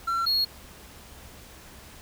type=tone pair in turn; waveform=triangle; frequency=1357 / 4308 Hz; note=E6 / C8; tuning=+50 / +50 cents; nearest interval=octave + minor sixth; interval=2000 cents; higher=second; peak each=-22 / -20 dBFS; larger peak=second; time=0.07-0.26 / 0.26-0.45 s; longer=neither; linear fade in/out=10 ms; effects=added 68 Hz sine -52 dBFS peak until 2.01 s + pink hiss -48 dBFS RMS until 2.01 s